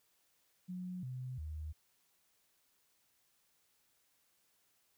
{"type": "tone with pitch steps", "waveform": "sine", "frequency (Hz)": [181.7, 127.6, 77.1], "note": ["F#3", "C3", "D#2"], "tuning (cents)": [-31, -43, -15], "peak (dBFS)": -40, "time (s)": [0.68, 1.73], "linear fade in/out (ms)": 20, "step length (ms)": 350, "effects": ["white hiss -75 dBFS RMS until 4.97 s"]}